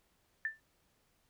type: tone with exponential decay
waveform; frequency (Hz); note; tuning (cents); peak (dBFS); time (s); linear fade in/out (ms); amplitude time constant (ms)
sine; 1773; A6; +13; -29; 0.45-0.6; 1; 31
effects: pink hiss -74 dBFS RMS until 1.29 s